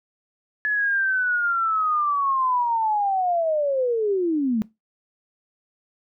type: linear sweep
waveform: sine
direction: down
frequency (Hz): 1715 to 207.5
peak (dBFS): -19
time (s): 0.65-4.62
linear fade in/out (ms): 0
effects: noise-tail reverb RT60 0.2 s tail -20 dB re dry